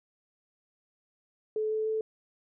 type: tone with pitch steps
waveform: sine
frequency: 432.2 / 435.2 / 438.2 Hz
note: A4 / A4 / A4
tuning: -31 / -19 / -7 cents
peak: -27 dBFS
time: 1.56-2.01 s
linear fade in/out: 2 ms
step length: 150 ms
effects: none